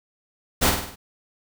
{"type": "noise with echo", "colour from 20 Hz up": "pink", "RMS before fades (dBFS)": -18, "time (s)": [0.61, 0.71], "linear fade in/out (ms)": 20, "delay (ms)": 50, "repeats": 5, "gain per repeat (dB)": -5, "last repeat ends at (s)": 0.96, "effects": []}